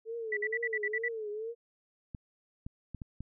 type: tone with vibrato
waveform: sine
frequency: 440 Hz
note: A4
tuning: in tune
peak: -35 dBFS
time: 0.05-1.55 s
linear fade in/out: 50 ms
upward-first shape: triangle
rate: 2.2 Hz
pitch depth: 120 cents each way
type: tone bursts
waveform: sine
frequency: 1965 Hz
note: B6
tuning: 9 cents flat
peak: -29 dBFS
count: 8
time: 0.32-1.084 s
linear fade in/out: 5 ms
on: 50 ms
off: 52 ms
type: clicks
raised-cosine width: 5 ms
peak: -28 dBFS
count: 5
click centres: 2.148 / 2.665 / 2.947 / 3.018 / 3.206 s
effects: none